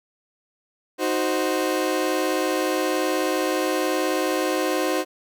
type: chord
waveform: 30% pulse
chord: C diminished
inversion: first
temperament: equal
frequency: 311.1 / 370 / 523.3 Hz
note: Eb4 / Gb4 / C5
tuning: 0 / 0 / 0 cents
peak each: -23 dBFS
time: 0.98-5.05 s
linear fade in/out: 50 ms
effects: none